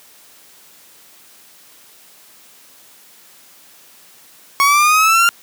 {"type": "linear sweep", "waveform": "30% pulse", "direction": "up", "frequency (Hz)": [1104, 1400], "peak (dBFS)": -7, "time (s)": [4.6, 5.29], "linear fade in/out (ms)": 0, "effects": ["white hiss -46 dBFS RMS until 5.42 s", "high-pass 150 Hz 12 dB/octave"]}